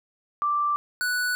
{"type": "tone pair in turn", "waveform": ["sine", "square"], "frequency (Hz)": [1174.7, 1480], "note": ["D6", "F#6"], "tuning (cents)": [0, 0], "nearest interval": "major third", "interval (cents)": 400, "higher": "second", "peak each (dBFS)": [-21, -24], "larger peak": "first", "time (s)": [[0.42, 0.76], [1.01, 1.35]], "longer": "neither", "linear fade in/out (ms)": 0, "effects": []}